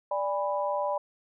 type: chord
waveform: sine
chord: G# diminished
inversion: second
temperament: equal with one note detuned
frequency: 587.3 / 815.4 / 987.8 Hz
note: D5 / G#5 / B5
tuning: 0 / -32 / 0 cents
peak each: -29 / -33 / -31 dBFS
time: 0.11-0.98 s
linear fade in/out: 5 ms
effects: none